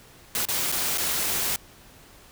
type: noise with dropouts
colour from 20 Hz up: white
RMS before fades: -26 dBFS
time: 0.35-1.56 s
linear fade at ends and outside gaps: 1 ms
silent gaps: 0.453-0.486 / 0.718-0.723 / 0.975-0.981 s
effects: pink hiss -51 dBFS RMS until 2.31 s